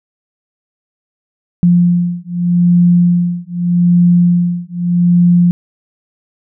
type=beating tone pair; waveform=sine; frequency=174.61 / 175.43 Hz; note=F3 / F3; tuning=0 / +8 cents; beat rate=0.82 Hz; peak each=-11 dBFS; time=1.63-5.51 s; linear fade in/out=0 ms; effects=none